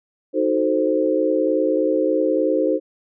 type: chord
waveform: sine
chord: D# diminished seventh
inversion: none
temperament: equal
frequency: 311.1 / 370 / 440 / 523.3 Hz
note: D#4 / F#4 / A4 / C5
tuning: 0 / 0 / 0 / 0 cents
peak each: -21 / -24 / -23 / -20 dBFS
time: 0.33-2.8 s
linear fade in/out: 50 ms
effects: none